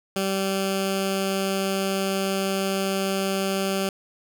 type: tone with notch filter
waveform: 10% pulse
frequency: 193.7 Hz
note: G3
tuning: 20 cents flat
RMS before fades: -25 dBFS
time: 0.16-3.89 s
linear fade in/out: 2 ms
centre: 950 Hz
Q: 1.6
effects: none